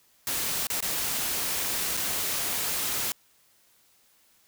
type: noise with dropouts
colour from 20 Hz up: white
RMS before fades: -29 dBFS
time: 0.27-3.12 s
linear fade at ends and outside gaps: 1 ms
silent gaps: 0.67-0.701 / 0.805-0.825 / 1.969-1.973 s
effects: white hiss -63 dBFS RMS until 4.47 s